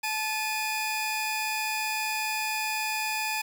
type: tone pair together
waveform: sawtooth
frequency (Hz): 868.8 / 2459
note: A5 / D#7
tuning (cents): -22 / -21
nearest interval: octave + tritone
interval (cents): 1801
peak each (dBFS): -27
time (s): 0.03-3.42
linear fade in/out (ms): 10
effects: 8-bit